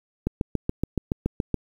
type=click train; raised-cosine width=3 ms; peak=-10 dBFS; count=10; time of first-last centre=0.27-1.543 s; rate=7.07 Hz; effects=8-bit